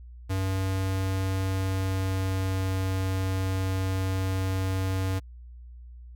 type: tone with pitch glide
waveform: square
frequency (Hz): 95.3 to 94.75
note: G2 to F#2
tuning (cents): -48 to +42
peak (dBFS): -26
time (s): 0.29-5.2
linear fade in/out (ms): 20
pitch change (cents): -10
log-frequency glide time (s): 1.41-2.79
effects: added 60 Hz sine -42 dBFS peak until 6.15 s